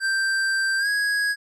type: tone with pitch glide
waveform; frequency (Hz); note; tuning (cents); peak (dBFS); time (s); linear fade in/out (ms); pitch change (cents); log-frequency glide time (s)
square; 1570 to 1657.6; G6 to G#6; +2 to -4; -21; 0-1.36; 50; +94; 0.78-0.88
effects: low-pass 9000 Hz 12 dB/octave